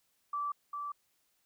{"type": "tone with echo", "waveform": "sine", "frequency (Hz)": 1162, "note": "D6", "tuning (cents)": -19, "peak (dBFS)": -32, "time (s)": [0.33, 0.52], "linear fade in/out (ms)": 5, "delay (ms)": 400, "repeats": 1, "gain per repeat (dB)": -4, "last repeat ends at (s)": 0.92, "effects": ["white hiss -75 dBFS RMS until 1.45 s"]}